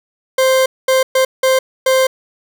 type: tone bursts at uneven times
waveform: 40% pulse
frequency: 523.3 Hz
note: C5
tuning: in tune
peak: -9 dBFS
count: 5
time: 0.38-0.66 / 0.88-1.03 / 1.15-1.25 / 1.43-1.59 / 1.86-2.07 s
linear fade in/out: 5 ms
effects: none